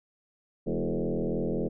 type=tone with frequency modulation; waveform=sine; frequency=102.7 Hz; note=G#2; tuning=19 cents flat; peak=-26 dBFS; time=0.66-1.69 s; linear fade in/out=20 ms; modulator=83.5 Hz; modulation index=5.3; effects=none